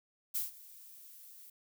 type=noise with ADSR envelope; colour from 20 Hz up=violet; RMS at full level=-33 dBFS; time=0.34-1.5 s; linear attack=17 ms; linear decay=150 ms; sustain=-21 dB; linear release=6 ms; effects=none